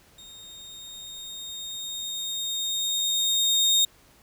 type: tone with level ramp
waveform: 30% pulse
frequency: 3699 Hz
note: A#7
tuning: 14 cents flat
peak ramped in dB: -42 to -15 dBFS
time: 0.18-3.85 s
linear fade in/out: 5 ms
effects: pink hiss -57 dBFS RMS until 4.22 s